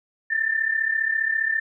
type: tone pair together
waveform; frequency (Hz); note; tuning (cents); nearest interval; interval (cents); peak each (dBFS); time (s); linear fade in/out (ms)
sine; 1760 / 1794.9; A6 / A6; 0 / +34; unison; 34; -25 / -22; 0.3-1.6; 10
effects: none